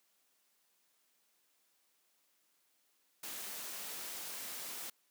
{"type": "noise", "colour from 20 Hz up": "white", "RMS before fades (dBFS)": -44, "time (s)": [3.23, 4.9], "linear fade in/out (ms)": 5, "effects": ["white hiss -75 dBFS RMS until 5.1 s", "high-pass 200 Hz 12 dB/octave"]}